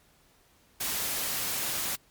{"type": "noise", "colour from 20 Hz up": "white", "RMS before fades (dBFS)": -31, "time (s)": [0.8, 1.96], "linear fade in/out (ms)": 10, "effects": ["pink hiss -63 dBFS RMS until 2.1 s", "MP3 96 kbps"]}